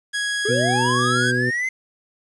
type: tone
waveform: sawtooth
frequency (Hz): 1661.2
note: G#6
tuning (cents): 0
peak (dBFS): -18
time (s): 0.13-1.32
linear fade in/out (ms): 20
type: linear sweep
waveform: triangle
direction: up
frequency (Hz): 392 to 2093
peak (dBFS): -19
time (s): 0.45-1.69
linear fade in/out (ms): 5
type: harmonic tone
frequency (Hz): 123.9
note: B2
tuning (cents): +6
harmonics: 1 / 2 / 3 / 4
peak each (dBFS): -24 / -25 / -26 / -30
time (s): 0.48-1.51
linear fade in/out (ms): 20
effects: resampled to 24000 Hz + 8-bit